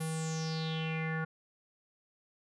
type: tone with low-pass filter sweep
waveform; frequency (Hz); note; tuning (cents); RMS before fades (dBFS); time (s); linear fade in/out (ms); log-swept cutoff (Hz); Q
square; 160; D#3; +49; -35; 0-1.25; 10; 11000 to 1500; 6.1
effects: none